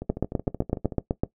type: two click trains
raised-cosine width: 2 ms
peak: -19 / -9 dBFS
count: 13 / 10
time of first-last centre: 0.02-0.922 / 0.1-1.235 s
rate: 13.3 / 7.93 Hz
effects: noise-tail reverb RT60 0.1 s tail -18 dB re dry